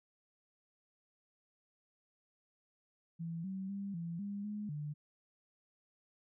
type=tone with pitch steps; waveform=sine; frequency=166.3 / 190.9 / 198.6 / 168.6 / 201.7 / 209 / 148.5 Hz; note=E3 / G3 / G3 / E3 / G3 / G#3 / D3; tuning=+16 / -46 / +23 / +39 / +50 / +11 / +20 cents; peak=-38 dBFS; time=3.19-4.94 s; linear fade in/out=20 ms; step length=250 ms; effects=none

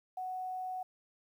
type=tone with quantisation; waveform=sine; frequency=742 Hz; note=F#5; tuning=5 cents sharp; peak=-36 dBFS; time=0.17-0.83 s; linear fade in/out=5 ms; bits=11; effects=none

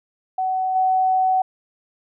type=tone with level steps; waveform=sine; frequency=751 Hz; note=F#5; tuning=26 cents sharp; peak=-19 / -15 dBFS; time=0.38-1.42 s; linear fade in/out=5 ms; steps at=0.75 s; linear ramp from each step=10 ms; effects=none

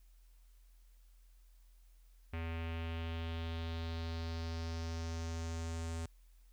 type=tone with low-pass filter sweep; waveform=square; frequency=82.41 Hz; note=E2; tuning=in tune; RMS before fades=-40 dBFS; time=2.33-6.06 s; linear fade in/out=5 ms; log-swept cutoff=2400 to 8100 Hz; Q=2.8; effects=added 42 Hz sine -59 dBFS peak until 6.52 s + white hiss -75 dBFS RMS until 6.52 s

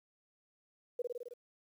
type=tone with echo; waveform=sine; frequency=485.4 Hz; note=B4; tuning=30 cents flat; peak=-32 dBFS; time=0.99-1.02 s; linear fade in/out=5 ms; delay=53 ms; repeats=6; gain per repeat=-2 dB; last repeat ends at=1.338 s; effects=11-bit

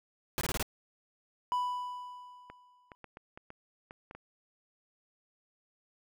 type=noise bursts; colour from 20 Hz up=pink; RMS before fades=-33 dBFS; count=5; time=0.38-0.627 s; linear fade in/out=0 ms; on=31 ms; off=23 ms
type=tone with exponential decay; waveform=triangle; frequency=990 Hz; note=B5; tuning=4 cents sharp; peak=-25 dBFS; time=1.52-2.95 s; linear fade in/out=0 ms; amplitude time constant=310 ms
type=clicks; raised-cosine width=0.5 ms; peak=-31 dBFS; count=9; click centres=2.5 / 2.918 / 3.043 / 3.171 / 3.375 / 3.504 / 3.909 / 4.111 / 4.15 s
effects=none

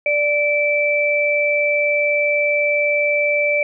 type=tone pair together; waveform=sine; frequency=587.3 / 2326 Hz; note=D5 / D7; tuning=0 / -17 cents; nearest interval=2 octaves; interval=2383 cents; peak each=-18 / -17 dBFS; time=0.06-3.63 s; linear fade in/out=2 ms; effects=none

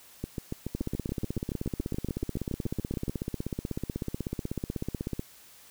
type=two click trains; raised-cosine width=3 ms; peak=-18 / -19 dBFS; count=73 / 21; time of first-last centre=0.75-5.194 / 0.24-3.081 s; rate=16.2 / 7.04 Hz; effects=white hiss -54 dBFS RMS until 5.7 s

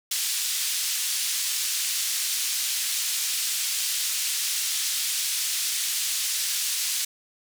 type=band-pass noise; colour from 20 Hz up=white; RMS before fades=-27 dBFS; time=0.11-7.05 s; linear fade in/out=5 ms; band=2900 to 9400 Hz; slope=12 dB/octave; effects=none

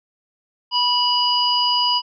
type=harmonic tone; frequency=980 Hz; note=B5; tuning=14 cents flat; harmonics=1 / 3 / 5; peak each=-20 / -20 / -20 dBFS; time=0.71-2.02 s; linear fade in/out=50 ms; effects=none

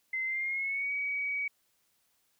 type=tone with pitch glide; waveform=sine; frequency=2065 to 2265 Hz; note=C7 to C#7; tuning=-23 to +37 cents; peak=-30 dBFS; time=0.13-1.48 s; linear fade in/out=5 ms; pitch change=+160 cents; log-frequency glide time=0.25-0.92 s; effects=white hiss -73 dBFS RMS until 2.39 s

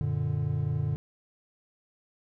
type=chord; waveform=triangle; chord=Gb augmented; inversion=none; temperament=equal; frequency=92.5 / 116.54 / 146.83 Hz; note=Gb2 / Bb2 / D3; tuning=0 / 0 / 0 cents; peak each=-31 / -29 / -27 dBFS; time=0.01-0.96 s; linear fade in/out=0 ms; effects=none

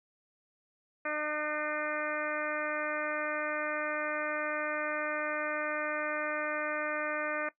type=harmonic tone with a mistuned harmonic; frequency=302.4 Hz; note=D#4; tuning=49 cents flat; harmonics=1 / 2 / 3 / 4 / 5 / 6 / 7 / 8; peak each=-42 / -36 / -45 / -39 / -38 / -40 / -42 / -42 dBFS; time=1.05-7.49 s; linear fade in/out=5 ms; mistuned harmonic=7; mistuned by=-17 cents; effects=noise-tail reverb RT60 0.1 s tail -17 dB re dry

